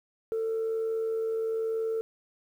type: tone with amplitude modulation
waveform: sine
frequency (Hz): 447.6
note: A4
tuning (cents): +30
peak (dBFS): -24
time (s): 0.32-2.01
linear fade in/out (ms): 0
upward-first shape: sine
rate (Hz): 81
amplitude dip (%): 35
effects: tanh soft clip ceiling -24 dBFS + 10-bit